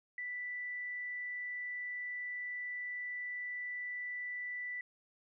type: tone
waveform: sine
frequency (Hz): 1975.5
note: B6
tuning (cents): 0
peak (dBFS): -38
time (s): 0.18-4.81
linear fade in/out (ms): 2
effects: none